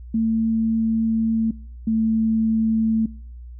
sine tone pair in turn, 224.1 / 222.3 Hz, A3 / A3, +32 / +18 cents, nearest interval unison, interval 14 cents, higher first, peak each -17 dBFS, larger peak neither, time 0.14-1.51 / 1.87-3.06 s, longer first, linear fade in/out 5 ms, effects noise-tail reverb RT60 0.7 s tail -25 dB re dry + added 60 Hz sine -35 dBFS peak until 3.59 s

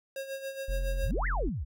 square tone with tremolo, 541 Hz, C#5, 42 cents flat, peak -34 dBFS, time 0.16-1.11 s, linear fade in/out 2 ms, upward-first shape sine, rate 7.2 Hz, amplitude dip 65%
triangle tone, 43.66 Hz, F1, in tune, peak -26 dBFS, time 0.68-1.5 s, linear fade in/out 10 ms
sine exponential two-way sweep, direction up then down, 43.1 to 2116 to 53 Hz, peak -31 dBFS, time 1.01-1.65 s, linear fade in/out 20 ms, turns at 1.27 s
effects none

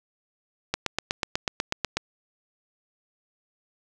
click train, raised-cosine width 0.2 ms, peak -7 dBFS, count 11, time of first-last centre 0.74-1.97 s, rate 8.13 Hz, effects none

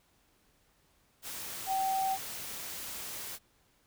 sine tone in noise, 769 Hz, G5, 33 cents flat, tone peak -28 dBFS, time 1.66-2.18 s, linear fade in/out 50 ms, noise white, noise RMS -41 dBFS, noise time 1.22-3.39 s, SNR +10 dB, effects pink hiss -69 dBFS RMS until 3.86 s

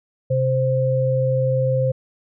sine tone pair together, 130.4 / 522.3 Hz, C3 / C5, -5 / -3 cents, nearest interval 2 octaves, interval 2402 cents, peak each -19 dBFS, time 0.3-1.92 s, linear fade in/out 10 ms, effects none

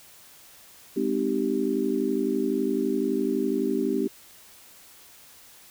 sine chord, Ab major seventh, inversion none, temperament just, 207.7 / 259.6 / 311.5 / 389.3 Hz, Ab3 / C4 / Eb4 / G4, 0 / -13 / +2 / -12 cents, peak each -31 / -27 / -29 / -27 dBFS, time 0.96-4.08 s, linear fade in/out 10 ms, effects white hiss -51 dBFS RMS until 5.7 s

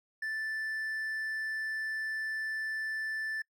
triangle tone, 1760 Hz, A6, in tune, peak -31 dBFS, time 0.22-3.42 s, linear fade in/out 5 ms, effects noise-tail reverb RT60 0.1 s tail -26 dB re dry

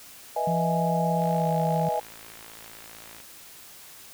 sine chord, E major seventh, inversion second, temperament equal with one note detuned, 490.5 / 622.3 / 659.3 / 830.6 Hz, B4 / D#5 / E5 / G#5, -12 / 0 / 0 / 0 cents, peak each -32 / -30 / -31 / -27 dBFS, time 0.36-2 s, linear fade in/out 5 ms
sine tone with pitch glide, 168.8 to 163.05 Hz, E3 to E3, +41 to -19 cents, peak -25 dBFS, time 0.47-1.89 s, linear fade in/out 5 ms, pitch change -60 cents, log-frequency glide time 1.34-1.49 s
click train, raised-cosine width 0.3 ms, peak -29 dBFS, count 111, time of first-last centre 1.22-3.202 s, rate 55.5 Hz
effects white hiss -47 dBFS RMS until 4.13 s

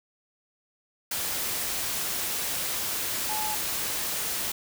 sine tone in noise, 856 Hz, A5, 48 cents flat, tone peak -31 dBFS, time 3.29-3.55 s, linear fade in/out 5 ms, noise white, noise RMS -30 dBFS, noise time 1.11-4.52 s, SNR -4 dB, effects none

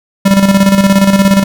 square tone with tremolo, 196 Hz, G3, in tune, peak -4 dBFS, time 0.25-1.44 s, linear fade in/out 10 ms, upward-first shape square, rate 17 Hz, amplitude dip 55%, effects none

